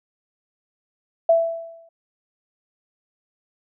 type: tone with exponential decay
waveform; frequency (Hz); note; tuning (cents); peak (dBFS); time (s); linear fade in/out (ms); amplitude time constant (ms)
sine; 664; E5; +12; -10; 1.29-1.89; 5; 130
effects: none